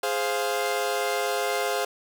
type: chord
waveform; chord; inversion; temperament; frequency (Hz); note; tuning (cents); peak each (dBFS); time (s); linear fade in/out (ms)
sawtooth; F minor; first; equal; 415.3 / 523.3 / 698.5; Ab4 / C5 / F5; 0 / 0 / 0; -25; 0.03-1.85; 5
effects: none